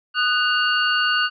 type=tone cluster; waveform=sine; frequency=1236 / 1486 / 2818 / 4455 Hz; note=D#6 / F#6 / F7 / C#8; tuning=-12 / +7 / +15 / +8 cents; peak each=-24 / -20 / -22 / -27 dBFS; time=0.14-1.3 s; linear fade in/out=50 ms; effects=none